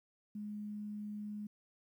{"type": "tone", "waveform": "sine", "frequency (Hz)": 209, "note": "G#3", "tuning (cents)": 11, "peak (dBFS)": -40, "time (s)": [0.35, 1.47], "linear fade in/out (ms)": 5, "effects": ["12-bit"]}